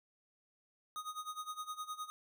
square tone with tremolo, 1244.5 Hz, D#6, in tune, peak -39 dBFS, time 0.96-2.1 s, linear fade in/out 0 ms, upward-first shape sine, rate 9.7 Hz, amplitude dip 85%, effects none

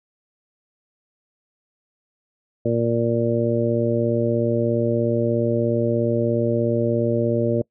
harmonic tone, 116.9 Hz, A#2, 5 cents sharp, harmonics 1 / 2 / 3 / 4 / 5, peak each -24 / -24 / -24 / -24 / -24 dBFS, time 2.65-7.62 s, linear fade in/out 5 ms, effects noise-tail reverb RT60 0.1 s tail -25 dB re dry

